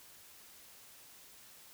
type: silence
effects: white hiss -57 dBFS RMS until 1.73 s